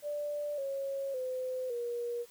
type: tone with pitch steps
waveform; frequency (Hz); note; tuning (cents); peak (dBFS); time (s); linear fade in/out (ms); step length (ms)
sine; 587.3 / 548 / 511.3 / 477; D5 / C#5 / C5 / A#4; 0 / -20 / -40 / +40; -33; 0.02-2.26; 50; 560
effects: white hiss -59 dBFS RMS until 2.3 s